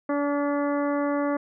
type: harmonic tone with a mistuned harmonic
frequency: 287.4 Hz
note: D4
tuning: 37 cents flat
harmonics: 1 / 2 / 3 / 4 / 5 / 6 / 7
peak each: -25 / -27 / -35 / -33 / -39 / -41 / -43 dBFS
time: 0.09-1.37 s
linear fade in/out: 5 ms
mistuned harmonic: 5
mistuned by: -20 cents
effects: none